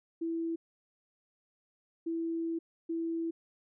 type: tone bursts at uneven times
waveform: sine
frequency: 330.6 Hz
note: E4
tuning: 5 cents sharp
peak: -31 dBFS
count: 3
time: 0.21-0.56 / 2.06-2.59 / 2.89-3.31 s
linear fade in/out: 10 ms
effects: none